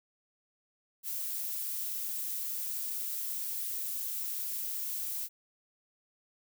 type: noise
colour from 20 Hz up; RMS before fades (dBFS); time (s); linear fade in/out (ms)
violet; -36; 1.03-5.29; 50
effects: none